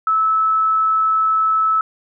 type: tone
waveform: sine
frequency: 1304 Hz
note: E6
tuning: 19 cents flat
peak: -13 dBFS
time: 0.07-1.81 s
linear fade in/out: 2 ms
effects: none